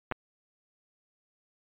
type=clicks; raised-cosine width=0.5 ms; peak=-16 dBFS; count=2; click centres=0.114 / 0.122 s; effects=resampled to 8000 Hz